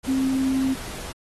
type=tone in noise; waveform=sine; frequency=264.8 Hz; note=C4; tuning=21 cents sharp; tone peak=-19 dBFS; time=0.07-0.75 s; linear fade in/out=20 ms; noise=pink; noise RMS=-36 dBFS; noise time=0.03-1.13 s; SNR=+14 dB; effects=AAC 32 kbps

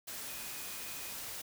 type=tone in noise; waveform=sine; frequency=2489 Hz; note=D#7; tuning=in tune; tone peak=-53 dBFS; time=0.28-1.12 s; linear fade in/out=10 ms; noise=white; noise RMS=-43 dBFS; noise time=0.07-1.42 s; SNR=-13 dB; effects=none

